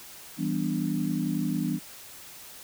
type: chord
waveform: sine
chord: E minor seventh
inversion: none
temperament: equal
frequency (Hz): 164.81 / 196 / 246.9 / 293.7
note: E3 / G3 / B3 / D4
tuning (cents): 0 / 0 / 0 / 0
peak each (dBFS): -31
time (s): 0.37-1.8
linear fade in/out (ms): 50
effects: white hiss -46 dBFS RMS until 2.63 s